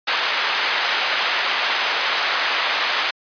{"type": "band-pass noise", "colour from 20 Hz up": "white", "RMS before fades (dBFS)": -21, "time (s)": [0.07, 3.11], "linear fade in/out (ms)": 10, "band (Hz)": [750, 3000], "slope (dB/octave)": 12, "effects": ["resampled to 11025 Hz"]}